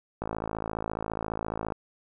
click train, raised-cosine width 1 ms, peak -17 dBFS, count 83, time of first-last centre 0.22-1.722 s, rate 54.6 Hz, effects none

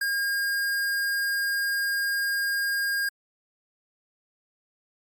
square tone, 1618 Hz, G#6, 46 cents flat, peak -25 dBFS, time 0.01-3.09 s, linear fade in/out 5 ms, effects Opus 48 kbps

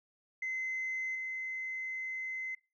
sine tone with level steps, 2055 Hz, C7, 32 cents flat, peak -32 / -35 dBFS, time 0.42-2.55 s, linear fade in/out 5 ms, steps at 1.15 s, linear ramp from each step 2 ms, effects noise-tail reverb RT60 0.3 s tail -23 dB re dry + tanh soft clip ceiling -30 dBFS

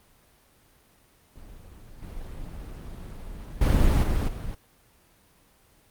brown noise with level steps, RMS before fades -45 / -38 / -19 / -24 / -33 dBFS, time 1.35-4.55 s, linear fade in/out 10 ms, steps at 2.02 / 3.61 / 4.03 / 4.28 s, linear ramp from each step 5 ms, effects pink hiss -60 dBFS RMS until 5.9 s + Opus 32 kbps

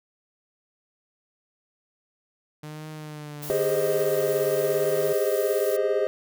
sawtooth tone with vibrato, 151.1 Hz, D3, 50 cents sharp, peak -32 dBFS, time 2.63-5.13 s, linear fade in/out 5 ms, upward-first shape triangle, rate 0.96 Hz, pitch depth 51 cents each way
blue noise, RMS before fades -37 dBFS, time 3.42-5.77 s, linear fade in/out 10 ms
triangle chord, Ab major seventh, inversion third, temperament equal with one note detuned, 397.9 / 415.3 / 523.3 / 622.3 Hz, G4 / Ab4 / C5 / Eb5, +26 / 0 / 0 / 0 cents, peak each -25 dBFS, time 3.5-6.07 s, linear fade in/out 0 ms
effects none

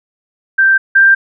sine tone pair in turn, 1568 / 1580.7 Hz, G6 / G6, 0 / +14 cents, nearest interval unison, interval 14 cents, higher second, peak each -6 / -4 dBFS, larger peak second, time 0.58-0.78 / 0.95-1.15 s, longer neither, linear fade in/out 10 ms, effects none

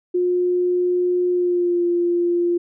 sine tone with pitch glide, 358 to 347.6 Hz, F4 to F4, +43 to -8 cents, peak -16 dBFS, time 0.14-2.58 s, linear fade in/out 10 ms, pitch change -51 cents, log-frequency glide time 1.3-1.85 s, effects none

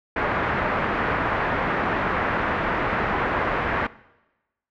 white low-pass noise, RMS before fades -24 dBFS, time 0.16-3.87 s, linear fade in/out 5 ms, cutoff 1800 Hz, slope 24 dB/octave, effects noise-tail reverb RT60 1.0 s tail -20 dB re dry

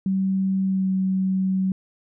sine tone with pitch glide, 191.4 to 189.2 Hz, G3 to F#3, -41 to +39 cents, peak -19 dBFS, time 0.06-1.72 s, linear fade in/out 2 ms, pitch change -20 cents, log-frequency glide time 0.64-0.9 s, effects none

